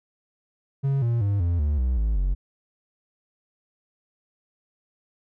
triangle tone with pitch steps, 137.4 / 117.56 / 100.58 / 86.06 / 73.63 / 63 / 53.9 / 46.12 Hz, C#3 / A#2 / G2 / F2 / D2 / B1 / A1 / F#1, -15 / +15 / +45 / -25 / +5 / +35 / -35 / -5 cents, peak -18 dBFS, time 0.83-2.35 s, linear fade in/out 20 ms, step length 190 ms, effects none

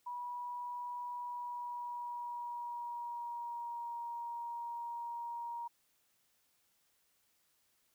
sine tone with pitch glide, 973 to 942.6 Hz, B5 to A#5, -26 to +19 cents, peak -39 dBFS, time 0.06-5.68 s, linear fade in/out 10 ms, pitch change -55 cents, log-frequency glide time 1.1-3.96 s, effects white hiss -75 dBFS RMS until 7.94 s

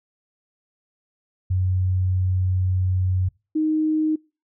sine tone pair in turn, 92.5 / 311.1 Hz, F#2 / D#4, 0 / 0 cents, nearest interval octave + major sixth, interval 2100 cents, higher second, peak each -18 dBFS, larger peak neither, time 1.5-3.29 / 3.55-4.16 s, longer first, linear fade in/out 10 ms, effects noise-tail reverb RT60 0.3 s tail -25 dB re dry

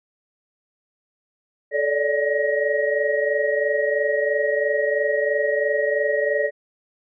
sine tone cluster, 435.3 / 573 / 596 / 1891 Hz, A4 / D5 / D5 / A#6, -19 / -43 / +25 / +24 cents, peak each -24 / -22 / -26 / -25 dBFS, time 1.71-6.51 s, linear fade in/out 50 ms, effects none

